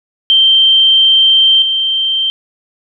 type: tone with level steps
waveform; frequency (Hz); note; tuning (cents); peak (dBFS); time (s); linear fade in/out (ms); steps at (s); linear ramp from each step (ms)
sine; 3136; G7; 0; -5 / -11; 0.3-2.3; 0; 1.62; 2
effects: none